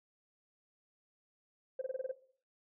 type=tone bursts; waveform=sine; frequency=523.3 Hz; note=C5; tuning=in tune; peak=-32 dBFS; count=7; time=1.79-2.115 s; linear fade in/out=5 ms; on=25 ms; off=25 ms; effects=noise-tail reverb RT60 0.5 s tail -17 dB re dry + tanh soft clip ceiling -30 dBFS